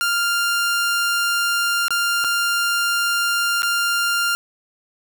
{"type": "tone with dropouts", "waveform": "sawtooth", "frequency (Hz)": 1396.9, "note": "F6", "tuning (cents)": 0, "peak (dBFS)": -14, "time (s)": [0.01, 4.35], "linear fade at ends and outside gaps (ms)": 0, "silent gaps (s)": [[1.882, 1.906], [2.241, 2.246], [3.621, 3.631]], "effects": []}